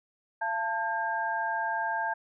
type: tone cluster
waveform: sine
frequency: 684 / 889 / 1604 Hz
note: F5 / A5 / G6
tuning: -36 / +18 / +39 cents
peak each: -35 / -30 / -32 dBFS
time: 0.41-2.14 s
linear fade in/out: 10 ms
effects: none